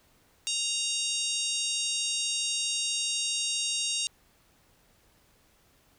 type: harmonic tone with a mistuned harmonic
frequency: 932.3 Hz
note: A#5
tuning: in tune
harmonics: 3 / 4 / 5 / 6 / 7 / 8 / 9 / 10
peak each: -34 / -33 / -38 / -36 / -36 / -38 / -38 / -40 dBFS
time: 0.47-4.07 s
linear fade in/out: 0 ms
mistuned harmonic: 10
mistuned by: +38 cents
effects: pink hiss -64 dBFS RMS until 5.98 s